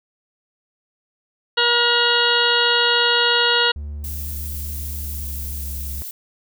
harmonic tone, 476.8 Hz, A#4, 39 cents sharp, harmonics 1 / 2 / 3 / 4 / 6 / 7 / 8 / 9, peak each -23 / -24 / -20 / -26 / -20 / -25 / -25 / -25 dBFS, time 1.57-3.72 s, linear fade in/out 10 ms
triangle tone with pitch glide, 73.42 to 69.3 Hz, D2 to C#2, 0 to 0 cents, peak -25 dBFS, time 3.76-6.02 s, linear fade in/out 0 ms, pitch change -100 cents, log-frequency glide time 4.91-5.59 s
violet noise, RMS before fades -32 dBFS, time 4.04-6.11 s, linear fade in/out 2 ms
effects none

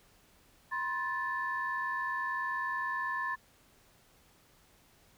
sine tone cluster, 976 / 1056 / 1747 Hz, B5 / C6 / A6, -21 / +16 / -13 cents, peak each -40 / -35 / -34 dBFS, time 0.71-3.36 s, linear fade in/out 20 ms, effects tanh soft clip ceiling -23 dBFS + pink hiss -64 dBFS RMS until 5.17 s

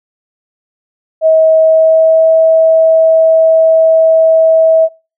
sine tone with pitch glide, 639 to 646.1 Hz, D#5 to E5, +46 to -35 cents, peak -4 dBFS, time 1.21-4.89 s, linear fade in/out 50 ms, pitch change +19 cents, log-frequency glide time 1.6-2.29 s, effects noise-tail reverb RT60 0.3 s tail -23 dB re dry

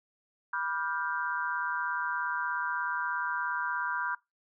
sine chord, G dominant seventh, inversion first, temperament just, 980 / 1176 / 1411.2 / 1568 Hz, B5 / D6 / F6 / G6, -14 / +2 / +18 / 0 cents, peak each -35 / -38 / -35 / -34 dBFS, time 0.53-4.15 s, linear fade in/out 5 ms, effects noise-tail reverb RT60 0.2 s tail -22 dB re dry

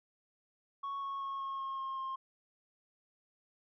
sine tone with pitch steps, 1108.7 / 1101 / 1093.4 / 1085.9 / 1078.4 / 1070.9 / 1063.5 Hz, C#6 / C#6 / C#6 / C#6 / C#6 / C6 / C6, 0 / -12 / -24 / -36 / -48 / +40 / +28 cents, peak -34 dBFS, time 0.83-2.16 s, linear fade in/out 10 ms, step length 190 ms, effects tanh soft clip ceiling -35 dBFS

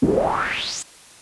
brown noise with band-pass filter sweep, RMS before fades -21 dBFS, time 0.02-0.83 s, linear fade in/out 10 ms, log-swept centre 260 to 8100 Hz, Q 6.2, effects white hiss -46 dBFS RMS until 1.21 s + resampled to 24000 Hz

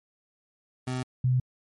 25% pulse / sine tone pair in turn, 127.6 / 126.92 Hz, C3 / B2, -43 / +48 cents, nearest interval unison, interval 9 cents, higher first, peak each -25 / -20 dBFS, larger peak second, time 0.87-1.03 / 1.24-1.4 s, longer neither, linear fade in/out 5 ms, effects MP3 48 kbps

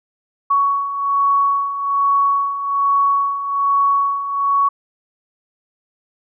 sine beating tone pair, 1117 / 1118.2 Hz, C#6 / C#6, +13 / +15 cents, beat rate 1.2 Hz, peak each -21 / -15 dBFS, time 0.5-4.69 s, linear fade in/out 10 ms, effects none

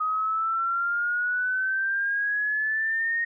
sine exponential sweep, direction up, 1252 to 1864.7 Hz, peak -23 dBFS, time 0-3.25 s, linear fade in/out 10 ms, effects none

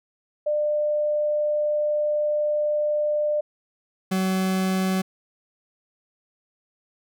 sine / 40% pulse tone pair in turn, 598 / 188.36 Hz, D5 / F#3, +31 / +31 cents, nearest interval octave + minor sixth, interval 2000 cents, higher first, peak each -20 dBFS, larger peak neither, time 0.46-3.41 / 4.11-5.02 s, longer first, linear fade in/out 10 ms, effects none

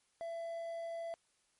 triangle tone with quantisation, 669 Hz, E5, 25 cents sharp, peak -37 dBFS, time 0.21-1.14 s, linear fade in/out 0 ms, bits 10, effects white hiss -75 dBFS RMS until 1.59 s + MP3 48 kbps

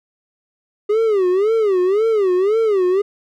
triangle tone with vibrato, 404.1 Hz, G#4, 47 cents flat, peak -11 dBFS, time 0.89-3.02 s, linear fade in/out 10 ms, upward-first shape sine, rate 1.9 Hz, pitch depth 200 cents each way, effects none

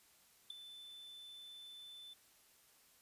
triangle tone with ADSR envelope, 3520 Hz, A7, in tune, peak -37 dBFS, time 0.5-2.14 s, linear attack 5 ms, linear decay 5 ms, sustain -13 dB, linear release 12 ms, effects white hiss -68 dBFS RMS until 3.01 s + resampled to 32000 Hz

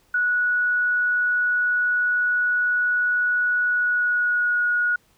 sine tone with pitch glide, 1467 to 1451 Hz, F#6 to F#6, -15 to -34 cents, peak -18 dBFS, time 0.14-4.96 s, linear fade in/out 5 ms, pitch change -19 cents, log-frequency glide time 3.67-4.64 s, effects pink hiss -61 dBFS RMS until 5.17 s

